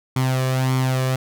sawtooth tone with flanger, 130 Hz, C3, 11 cents flat, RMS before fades -20 dBFS, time 0.16-1.16 s, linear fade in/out 5 ms, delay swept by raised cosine 0.9 to 1.75 ms, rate 1.7 Hz, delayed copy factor +0.6, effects none

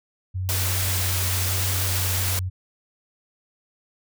sine tone with vibrato, 92.5 Hz, F#2, in tune, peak -24 dBFS, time 0.34-2.5 s, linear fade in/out 20 ms, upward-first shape square, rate 0.89 Hz, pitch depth 8 cents each way
white noise, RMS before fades -26 dBFS, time 0.49-2.39 s, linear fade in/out 0 ms
effects none

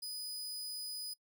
sawtooth tone, 4978 Hz, D#8, in tune, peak -37 dBFS, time 0.02-1.14 s, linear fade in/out 10 ms, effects noise-tail reverb RT60 0.1 s tail -24 dB re dry

